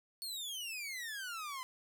sawtooth exponential sweep, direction down, 4435 to 1009 Hz, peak -37 dBFS, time 0.22-1.63 s, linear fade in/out 0 ms, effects none

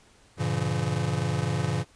square chord, G diminished seventh, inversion none, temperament just, 98 / 117.6 / 141.12 / 169.34 Hz, G2 / Bb2 / Db3 / Fb3, 0 / +16 / +31 / +47 cents, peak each -33 / -31 / -30 / -32 dBFS, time 0.37-1.85 s, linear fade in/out 50 ms, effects pink hiss -58 dBFS RMS until 1.95 s + resampled to 22050 Hz

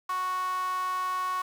sawtooth tone with high-pass filter, 369.4 Hz, F#4, 3 cents flat, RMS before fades -30 dBFS, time 0.09-1.42 s, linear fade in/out 5 ms, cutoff 1100 Hz, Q 8.3, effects 9-bit

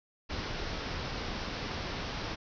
pink low-pass noise, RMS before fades -37 dBFS, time 0.29-2.36 s, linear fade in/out 20 ms, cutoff 5700 Hz, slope 96 dB/octave, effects none

